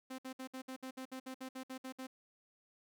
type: tone bursts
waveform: sawtooth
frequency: 260.5 Hz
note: C4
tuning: 7 cents flat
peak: -39 dBFS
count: 14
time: 0.1-2.07 s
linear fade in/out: 10 ms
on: 85 ms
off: 60 ms
effects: none

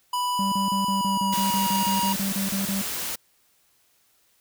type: tone with pitch glide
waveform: square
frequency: 987.8 to 953.1 Hz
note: B5 to A#5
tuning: 0 to +38 cents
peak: -24 dBFS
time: 0.13-2.13 s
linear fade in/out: 5 ms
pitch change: -62 cents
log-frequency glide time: 0.86-1.73 s
type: tone bursts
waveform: triangle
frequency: 196 Hz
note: G3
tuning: in tune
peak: -23 dBFS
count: 15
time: 0.39-2.816 s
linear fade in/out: 2 ms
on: 130 ms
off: 34 ms
type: noise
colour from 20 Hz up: white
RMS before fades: -30 dBFS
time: 1.32-3.16 s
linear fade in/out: 10 ms
effects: white hiss -64 dBFS RMS until 4.4 s

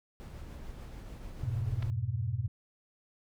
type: noise with tremolo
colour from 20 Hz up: brown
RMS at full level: -43 dBFS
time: 0.2-1.9 s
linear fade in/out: 0 ms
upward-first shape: sine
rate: 6.8 Hz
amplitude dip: 25%
type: chord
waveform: sine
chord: F diminished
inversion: none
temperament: equal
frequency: 87.31 / 103.83 / 123.47 Hz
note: F2 / Ab2 / Cb3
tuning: 0 / 0 / 0 cents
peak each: -38 / -34 / -33 dBFS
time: 1.43-2.48 s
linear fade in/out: 5 ms
type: clicks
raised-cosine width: 0.3 ms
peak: -29 dBFS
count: 2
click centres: 1.825 / 1.828 s
effects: none

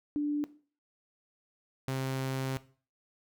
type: tone pair in turn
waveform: sine / sawtooth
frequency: 293.7 / 132.65 Hz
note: D4 / C3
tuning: 0 / +24 cents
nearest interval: octave + major second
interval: 1376 cents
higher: first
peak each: -27 dBFS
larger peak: neither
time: 0.16-0.44 / 1.88-2.57 s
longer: second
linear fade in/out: 0 ms
effects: noise-tail reverb RT60 0.4 s tail -17 dB re dry

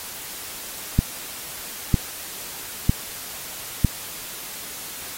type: click train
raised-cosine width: 5 ms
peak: -3 dBFS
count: 4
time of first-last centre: 0.99-3.847 s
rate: 1.05 Hz
effects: white hiss -35 dBFS RMS until 5.17 s + AAC 48 kbps

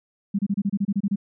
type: tone bursts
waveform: sine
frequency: 200 Hz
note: G3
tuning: 35 cents sharp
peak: -19 dBFS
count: 11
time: 0.34-1.159 s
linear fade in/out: 10 ms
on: 49 ms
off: 28 ms
effects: none

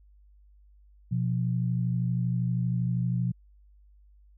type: tone pair together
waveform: sine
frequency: 123.47 / 176.14 Hz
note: B2 / F3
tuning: 0 / +15 cents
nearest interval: tritone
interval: 615 cents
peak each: -26 / -29 dBFS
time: 1.11-3.32 s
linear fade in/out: 10 ms
effects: added 50 Hz sine -54 dBFS peak until 4.37 s

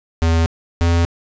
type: tone pair in turn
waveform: square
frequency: 82.41 / 84.87 Hz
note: E2 / F2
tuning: 0 / -49 cents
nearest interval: minor second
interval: 51 cents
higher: second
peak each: -13 dBFS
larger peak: neither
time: 0.22-0.46 / 0.81-1.05 s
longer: neither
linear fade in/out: 0 ms
effects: resampled to 16000 Hz + 9-bit

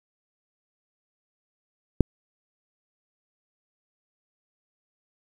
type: click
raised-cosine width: 3 ms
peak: -3 dBFS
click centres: 2.007 s
effects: 7-bit

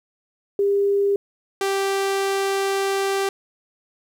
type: tone pair in turn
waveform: sine / sawtooth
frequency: 400.7 / 391.5 Hz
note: G4 / G4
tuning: +38 / -2 cents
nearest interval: unison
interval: 40 cents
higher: first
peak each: -16 dBFS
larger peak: neither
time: 0.59-1.16 / 1.61-3.29 s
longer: second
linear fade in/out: 2 ms
effects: low-pass 12000 Hz 12 dB/octave + 9-bit

